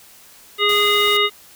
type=harmonic tone; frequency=412.8 Hz; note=G#4; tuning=10 cents flat; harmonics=1 / 3 / 5 / 7 / 9; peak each=-20 / -20 / -20 / -20 / -20 dBFS; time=0.58-1.3 s; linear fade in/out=50 ms
type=noise; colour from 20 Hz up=white; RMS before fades=-31 dBFS; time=0.69-1.17 s; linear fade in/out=2 ms
effects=white hiss -46 dBFS RMS until 1.55 s